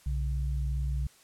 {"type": "tone pair together", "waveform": "sine", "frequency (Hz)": [62.36, 140], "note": ["B1", "C#3"], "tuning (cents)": [17, 18], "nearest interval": "octave + major second", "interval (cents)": 1401, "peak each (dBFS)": [-28, -35], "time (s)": [0.06, 1.07], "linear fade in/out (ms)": 5, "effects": ["white hiss -59 dBFS RMS until 1.23 s", "low-pass 11000 Hz 12 dB/octave"]}